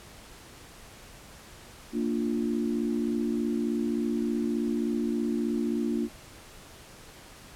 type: chord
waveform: sine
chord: Bb major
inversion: none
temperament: equal with one note detuned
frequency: 230.3 / 293.7 / 349.2 Hz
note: Bb3 / D4 / F4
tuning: -21 / 0 / 0 cents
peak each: -28 / -31 / -32 dBFS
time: 1.92-6.09 s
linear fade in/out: 50 ms
effects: pink hiss -49 dBFS RMS until 7.55 s + low-pass 12000 Hz 12 dB/octave